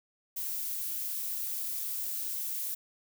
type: noise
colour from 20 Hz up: violet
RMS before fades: -35 dBFS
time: 0.36-2.75 s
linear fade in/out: 10 ms
effects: none